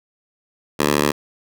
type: tone with high-pass filter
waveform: 10% pulse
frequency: 73.42 Hz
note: D2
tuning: in tune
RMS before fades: -18 dBFS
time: 0.79-1.12 s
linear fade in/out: 10 ms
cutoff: 250 Hz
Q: 0.55
effects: none